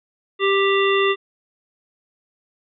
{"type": "harmonic tone", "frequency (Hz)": 393.3, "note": "G4", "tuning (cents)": 6, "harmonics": [1, 3, 5, 7, 9], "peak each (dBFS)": [-17, -22, -24, -25, -27], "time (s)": [0.39, 1.16], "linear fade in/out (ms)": 50, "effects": []}